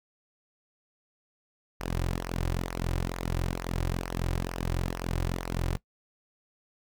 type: tone with flanger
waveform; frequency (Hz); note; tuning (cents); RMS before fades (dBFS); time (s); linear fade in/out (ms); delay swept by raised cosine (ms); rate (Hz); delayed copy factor
sawtooth; 43.65; F1; 0; -31; 1.8-5.77; 0; 0.25 to 4.65; 2.2; -0.65
effects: noise-tail reverb RT60 0.1 s tail -20 dB re dry